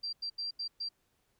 sine tone bursts at uneven times, 4723 Hz, D8, 9 cents sharp, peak -34 dBFS, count 5, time 0.03-0.13 / 0.22-0.3 / 0.38-0.51 / 0.59-0.68 / 0.8-0.89 s, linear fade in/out 10 ms, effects pink hiss -75 dBFS RMS until 1.39 s

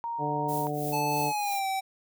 sine tone, 932.3 Hz, A#5, in tune, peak -30 dBFS, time 0.04-0.67 s, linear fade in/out 0 ms
harmonic tone, 147.8 Hz, D3, 11 cents sharp, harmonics 1 / 2 / 3 / 4 / 5, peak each -34 / -35 / -35 / -37 / -34 dBFS, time 0.18-1.33 s, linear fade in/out 50 ms
violet noise with tremolo, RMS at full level -37 dBFS, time 0.48-1.6 s, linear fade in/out 10 ms, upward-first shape triangle, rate 3.1 Hz, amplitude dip 90%
square tone with pitch glide, 870 to 770.6 Hz, A5 to G5, -20 to -30 cents, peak -28 dBFS, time 0.92-1.81 s, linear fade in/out 20 ms, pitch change -210 cents, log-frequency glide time 1.22-1.67 s
effects none

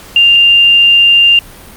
sine tone, 2794 Hz, F7, in tune, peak -3 dBFS, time 0.16-1.39 s, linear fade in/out 2 ms, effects pink hiss -34 dBFS RMS until 1.76 s + Opus 48 kbps

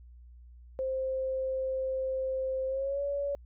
sine tone with pitch glide, 525 to 565.9 Hz, C5 to C#5, +6 to +36 cents, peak -29 dBFS, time 0.79-3.35 s, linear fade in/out 0 ms, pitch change +130 cents, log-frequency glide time 2.67-3.02 s, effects added 60 Hz sine -49 dBFS peak until 3.45 s

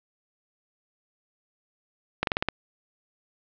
slowing click train, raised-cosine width 0.3 ms, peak -7 dBFS, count 6, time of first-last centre 2.23-2.486 s, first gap 42 ms, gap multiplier 1.1, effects low-pass 4000 Hz 12 dB/octave

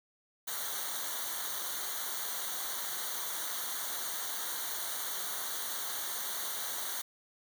white noise with comb filter, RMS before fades -37 dBFS, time 0.47-7.02 s, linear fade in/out 10 ms, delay 0.39 ms, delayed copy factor -0.9, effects none

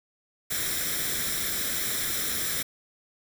white noise with comb filter, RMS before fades -29 dBFS, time 0.5-2.63 s, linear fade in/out 10 ms, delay 0.54 ms, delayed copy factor +0.65, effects none

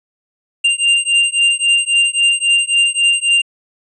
square beating tone pair, 2788 / 2791.7 Hz, F7 / F7, -4 / -1 cents, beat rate 3.7 Hz, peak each -15 dBFS, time 0.64-3.42 s, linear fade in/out 10 ms, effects resampled to 24000 Hz

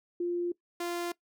sine / sawtooth tone pair in turn, 349.2 / 346.8 Hz, F4 / F4, 0 / -12 cents, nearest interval unison, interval 12 cents, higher first, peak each -28 dBFS, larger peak neither, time 0.2-0.52 / 0.8-1.12 s, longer neither, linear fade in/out 5 ms, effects noise-tail reverb RT60 0.1 s tail -20 dB re dry

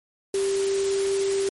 sine tone in noise, 392 Hz, G4, in tune, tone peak -21 dBFS, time 0.34-1.49 s, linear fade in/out 2 ms, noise white, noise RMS -33 dBFS, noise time 0.34-1.49 s, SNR +9 dB, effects MP3 48 kbps

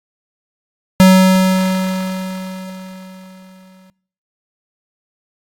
square tone with exponential decay, 187.4 Hz, F#3, 22 cents sharp, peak -4 dBFS, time 1-3.9 s, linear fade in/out 0 ms, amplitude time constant 630 ms, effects noise-tail reverb RT60 0.6 s tail -23 dB re dry + AAC 64 kbps

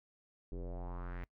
square tone with low-pass filter sweep, 44.1 Hz, F1, 18 cents sharp, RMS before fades -42 dBFS, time 0.52-1.24 s, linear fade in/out 0 ms, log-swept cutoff 380 to 2100 Hz, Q 3.1, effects noise-tail reverb RT60 0.1 s tail -24 dB re dry

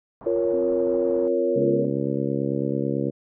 white low-pass noise, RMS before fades -43 dBFS, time 0.21-1.28 s, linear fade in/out 0 ms, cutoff 950 Hz, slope 24 dB/octave
sine chord, Bb minor, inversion second, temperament equal, 349.2 / 466.2 / 554.4 Hz, F4 / Bb4 / Db5, 0 / 0 / 0 cents, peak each -24 dBFS, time 0.26-1.85 s, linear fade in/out 5 ms
sine tone with pitch glide, 261.9 to 243 Hz, C4 to B3, +2 to -28 cents, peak -30 dBFS, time 0.53-1.9 s, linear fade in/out 5 ms, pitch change -130 cents, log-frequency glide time 1.48-1.63 s
harmonic tone, 69.1 Hz, C#2, 5 cents flat, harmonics 2 / 3 / 4 / 5 / 6 / 7 / 8, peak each -29 / -29 / -28 / -29 / -34 / -30 / -34 dBFS, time 1.55-3.11 s, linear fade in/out 20 ms
effects none

